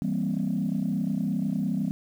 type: chord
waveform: sine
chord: C dominant seventh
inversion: first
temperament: equal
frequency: 164.81 / 196 / 233.1 / 261.6 Hz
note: E3 / G3 / Bb3 / C4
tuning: 0 / 0 / 0 / 0 cents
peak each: -30 / -27 / -30 / -31 dBFS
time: 0.02-1.91 s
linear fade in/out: 0 ms
effects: tanh soft clip ceiling -18 dBFS + 9-bit